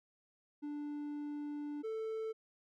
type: tone pair in turn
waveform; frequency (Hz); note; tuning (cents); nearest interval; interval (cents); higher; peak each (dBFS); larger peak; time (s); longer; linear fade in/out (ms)
triangle; 293.7 / 442; D4 / A4; 0 / +8; perfect fifth; 708; second; -37 / -35; second; 0.62-1.83 / 1.83-2.33; first; 20
effects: none

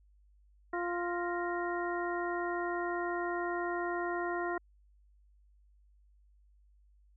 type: harmonic tone with a mistuned harmonic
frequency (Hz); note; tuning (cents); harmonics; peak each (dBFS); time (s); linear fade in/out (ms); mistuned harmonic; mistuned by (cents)
349.2; F4; 0; 1 / 2 / 3 / 4 / 5; -35 / -38 / -40 / -41 / -42; 0.73-4.58; 5; 5; +110
effects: added 50 Hz sine -61 dBFS peak until 7.16 s

